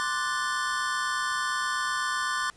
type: chord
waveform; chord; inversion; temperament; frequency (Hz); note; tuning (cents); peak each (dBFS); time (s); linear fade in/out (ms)
square; D dominant seventh; third; equal; 1046.5 / 1174.7 / 1480 / 1760; C6 / D6 / F#6 / A6; 0 / 0 / 0 / 0; -33; 0-2.5; 0
effects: pink hiss -57 dBFS RMS until 2.56 s + resampled to 22050 Hz